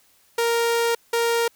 sawtooth tone pair in turn, 466.2 / 466.2 Hz, A#4 / A#4, 0 / 0 cents, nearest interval unison, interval 0 cents, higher neither, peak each -15 dBFS, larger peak neither, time 0.38-0.95 / 1.13-1.48 s, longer first, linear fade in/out 5 ms, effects white hiss -59 dBFS RMS until 1.55 s

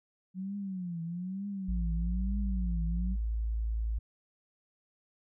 sine tone with vibrato, 182.9 Hz, F#3, 20 cents flat, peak -34 dBFS, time 0.34-3.17 s, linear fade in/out 50 ms, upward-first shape triangle, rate 1.1 Hz, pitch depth 190 cents each way
sine tone, 55.3 Hz, A1, 9 cents sharp, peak -29 dBFS, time 1.68-3.99 s, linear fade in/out 10 ms
effects none

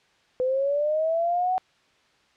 sine linear sweep, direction up, 502 to 752 Hz, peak -21 dBFS, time 0.4-1.58 s, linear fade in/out 0 ms, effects white hiss -62 dBFS RMS until 2.36 s + low-pass 4000 Hz 12 dB/octave

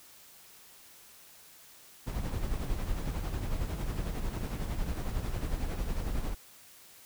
brown noise with tremolo, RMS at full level -31 dBFS, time 2.06-6.35 s, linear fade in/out 20 ms, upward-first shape sine, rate 11 Hz, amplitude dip 50%, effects white hiss -55 dBFS RMS until 7.05 s

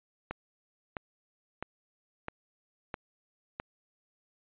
click train, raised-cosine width 0.5 ms, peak -20 dBFS, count 6, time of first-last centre 0.31-3.599 s, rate 1.52 Hz, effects resampled to 8000 Hz

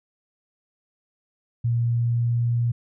sine tone with pitch glide, 118 to 118.75 Hz, A#2 to A#2, +22 to +33 cents, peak -19 dBFS, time 1.64-2.72 s, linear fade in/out 10 ms, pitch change +11 cents, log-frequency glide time 1.79-2.46 s, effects none

